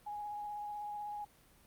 sine tone with vibrato, 830.6 Hz, G#5, in tune, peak -39 dBFS, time 0.06-1.25 s, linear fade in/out 10 ms, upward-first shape sine, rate 16 Hz, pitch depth 14 cents each way, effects pink hiss -64 dBFS RMS until 1.66 s + Opus 32 kbps

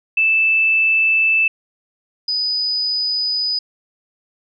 sine tone pair in turn, 2637 / 4978 Hz, E7 / D#8, 0 / 0 cents, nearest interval major seventh, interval 1100 cents, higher second, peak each -12 / -17 dBFS, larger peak first, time 0.17-1.48 / 2.28-3.59 s, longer neither, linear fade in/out 5 ms, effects none

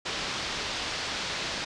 white low-pass noise, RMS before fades -33 dBFS, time 0.05-1.65 s, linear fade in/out 10 ms, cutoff 5100 Hz, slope 24 dB/octave, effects resampled to 22050 Hz

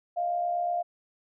sine tone pair together, 630.7 / 699 Hz, D#5 / F5, +23 / +1 cents, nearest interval major second, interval 178 cents, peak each -35 / -26 dBFS, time 0.16-0.83 s, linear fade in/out 20 ms, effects none

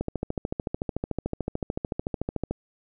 click train, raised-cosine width 2 ms, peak -14 dBFS, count 35, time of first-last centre 0.01-2.51 s, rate 13.6 Hz, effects none

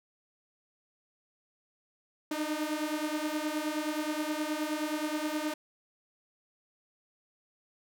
sawtooth beating tone pair, 300.5 / 310 Hz, D4 / D#4, +40 / -6 cents, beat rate 9.5 Hz, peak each -30 dBFS, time 2.31-5.54 s, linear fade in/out 5 ms, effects none

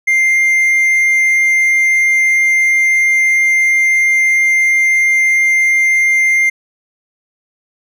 triangle tone, 2101 Hz, C7, 7 cents sharp, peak -7 dBFS, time 0.07-6.5 s, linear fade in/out 10 ms, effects none

